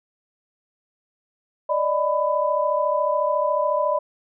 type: tone cluster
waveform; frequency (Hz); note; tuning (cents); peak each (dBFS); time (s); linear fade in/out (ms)
sine; 583 / 617 / 998; D5 / D#5 / B5; -13 / -15 / +18; -23; 1.69-3.99; 10
effects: none